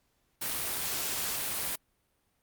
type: noise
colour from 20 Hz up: white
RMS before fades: -33 dBFS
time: 0.41-1.76 s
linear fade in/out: 10 ms
effects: pink hiss -74 dBFS RMS until 2.42 s + Opus 48 kbps